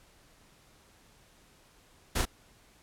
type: noise with echo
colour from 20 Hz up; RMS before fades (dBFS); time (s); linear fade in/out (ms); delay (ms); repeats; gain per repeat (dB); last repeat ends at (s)
pink; -29; 2.15-2.22; 10; 35; 1; -2; 2.255
effects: pink hiss -61 dBFS RMS until 2.82 s + low-pass 12000 Hz 12 dB/octave